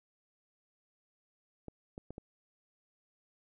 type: clicks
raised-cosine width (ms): 2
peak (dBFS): -30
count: 4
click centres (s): 1.683 / 1.979 / 2.106 / 2.181
effects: none